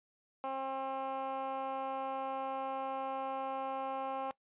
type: tone with band-pass filter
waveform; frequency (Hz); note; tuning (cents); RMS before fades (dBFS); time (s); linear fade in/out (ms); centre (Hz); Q
15% pulse; 267.2; C4; +36; -38; 0.44-4.31; 0; 850; 1.4
effects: noise-tail reverb RT60 0.1 s tail -21 dB re dry + resampled to 8000 Hz